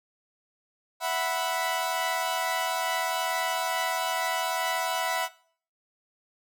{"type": "chord", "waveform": "sawtooth", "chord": "E suspended second", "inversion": "none", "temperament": "equal", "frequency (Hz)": [659.3, 740, 987.8], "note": ["E5", "F#5", "B5"], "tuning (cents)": [0, 0, 0], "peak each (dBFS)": -27, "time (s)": [1, 5.29], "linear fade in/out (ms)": 50, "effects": ["noise-tail reverb RT60 0.5 s tail -19 dB re dry"]}